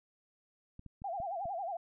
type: clicks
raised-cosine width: 5 ms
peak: -36 dBFS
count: 5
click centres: 0.794 / 0.863 / 1.019 / 1.202 / 1.456 s
type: tone with vibrato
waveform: sine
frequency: 734 Hz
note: F#5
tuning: 14 cents flat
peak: -35 dBFS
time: 1.04-1.77 s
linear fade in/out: 5 ms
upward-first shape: sine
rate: 11 Hz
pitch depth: 180 cents each way
effects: none